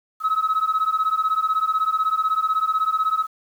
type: beating tone pair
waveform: sine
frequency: 1276 / 1292 Hz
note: D#6 / E6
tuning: +43 / -35 cents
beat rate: 16 Hz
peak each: -20 dBFS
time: 0.2-3.27 s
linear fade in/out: 50 ms
effects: tanh soft clip ceiling -14 dBFS + 8-bit